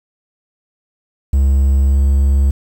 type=tone with pitch glide; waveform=triangle; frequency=68.3 to 68.85 Hz; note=C#2 to C#2; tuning=-25 to -11 cents; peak=-7 dBFS; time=1.33-2.51 s; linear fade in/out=5 ms; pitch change=+14 cents; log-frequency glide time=1.86-1.98 s; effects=7-bit